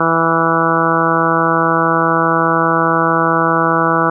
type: harmonic tone with a mistuned harmonic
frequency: 164.81 Hz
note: E3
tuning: in tune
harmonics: 1 / 2 / 3 / 4 / 5 / 6 / 7 / 8 / 9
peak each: -21 / -19 / -20 / -21 / -22 / -20 / -18 / -18 / -20 dBFS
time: 0-4.1 s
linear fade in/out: 5 ms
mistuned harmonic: 9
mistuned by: -18 cents
effects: none